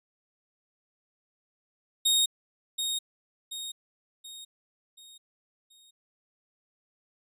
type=tone with echo; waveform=sawtooth; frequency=3729 Hz; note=A#7; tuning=in tune; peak=-18 dBFS; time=2.05-2.26 s; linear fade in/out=10 ms; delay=730 ms; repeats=5; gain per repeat=-7 dB; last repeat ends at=5.91 s; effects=resampled to 32000 Hz